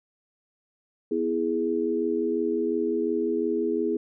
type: chord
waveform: sine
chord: E major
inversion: second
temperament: equal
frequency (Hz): 246.9 / 329.6 / 415.3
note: B3 / E4 / G#4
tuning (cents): 0 / 0 / 0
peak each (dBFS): -30 / -27 / -26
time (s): 1.11-3.97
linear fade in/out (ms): 5
effects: none